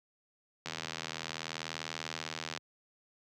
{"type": "click train", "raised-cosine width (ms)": 0.2, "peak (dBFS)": -19, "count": 155, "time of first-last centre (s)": [0.66, 2.575], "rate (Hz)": 80.4, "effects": ["high-pass 100 Hz 12 dB/octave"]}